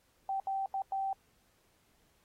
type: tone bursts at uneven times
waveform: sine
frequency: 777 Hz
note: G5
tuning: 16 cents flat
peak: -31 dBFS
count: 4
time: 0.29-0.4 / 0.47-0.66 / 0.74-0.82 / 0.92-1.13 s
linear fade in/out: 2 ms
effects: pink hiss -71 dBFS RMS until 2.24 s + AAC 48 kbps